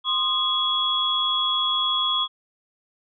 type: tone cluster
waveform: sine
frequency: 1049 / 1228 / 3349 Hz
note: C6 / D#6 / G#7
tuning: +4 / -23 / +14 cents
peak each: -28 / -29 / -21 dBFS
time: 0.04-2.28 s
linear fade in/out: 50 ms
effects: none